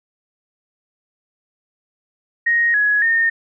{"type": "tone with pitch steps", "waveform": "sine", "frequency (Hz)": [1871, 1679, 1831], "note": ["A#6", "G#6", "A#6"], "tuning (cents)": [6, 18, -32], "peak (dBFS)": -13, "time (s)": [2.46, 3.3], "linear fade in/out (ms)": 10, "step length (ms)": 280, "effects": []}